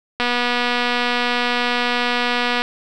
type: click train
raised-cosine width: 0.3 ms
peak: -4 dBFS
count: 589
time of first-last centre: 0.2-2.62 s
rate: 243 Hz
effects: none